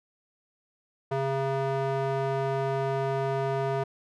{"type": "tone with band-pass filter", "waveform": "square", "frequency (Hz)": 135.7, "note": "C#3", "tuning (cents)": -36, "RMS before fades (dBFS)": -28, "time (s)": [1.11, 3.84], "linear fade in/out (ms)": 10, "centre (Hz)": 640, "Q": 1.1, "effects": []}